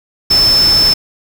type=tone in noise; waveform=sine; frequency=5274 Hz; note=E8; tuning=in tune; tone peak=-7 dBFS; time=0.3-0.94 s; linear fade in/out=10 ms; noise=pink; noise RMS=-20 dBFS; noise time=0.3-0.94 s; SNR=+10 dB; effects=none